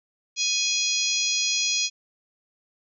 harmonic tone, 830.6 Hz, G#5, in tune, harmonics 3 / 4 / 5 / 6 / 7 / 8, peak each -29 / -29 / -29 / -29 / -29 / -29 dBFS, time 0.36-1.9 s, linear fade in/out 50 ms, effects none

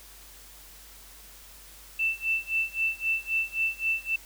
sine tone with tremolo, 2663 Hz, E7, 17 cents sharp, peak -22 dBFS, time 1.99-4.16 s, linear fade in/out 5 ms, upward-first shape sine, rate 3.8 Hz, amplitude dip 95%, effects added 48 Hz sine -53 dBFS peak until 4.25 s + white hiss -50 dBFS RMS until 4.25 s

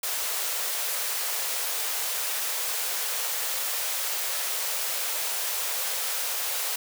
white high-pass noise, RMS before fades -29 dBFS, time 0.03-6.76 s, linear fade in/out 5 ms, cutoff 430 Hz, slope 48 dB/octave, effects none

